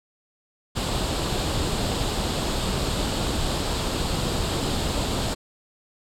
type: noise with comb filter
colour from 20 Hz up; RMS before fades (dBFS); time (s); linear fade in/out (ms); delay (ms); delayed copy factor
pink; -25; 0.75-5.35; 20; 0.25; +0.5
effects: low-pass 8000 Hz 12 dB/octave